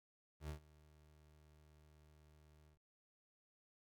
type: tone with ADSR envelope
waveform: 30% pulse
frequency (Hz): 76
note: D#2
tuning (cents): -40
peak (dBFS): -40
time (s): 0.4-2.8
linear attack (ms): 91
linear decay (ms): 100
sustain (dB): -21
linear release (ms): 140
effects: 13-bit